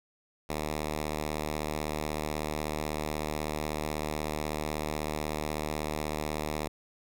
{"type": "tone", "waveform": "5% pulse", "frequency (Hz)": 76.2, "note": "D#2", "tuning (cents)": -36, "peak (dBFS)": -20, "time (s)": [0.49, 6.68], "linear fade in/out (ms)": 5, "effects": []}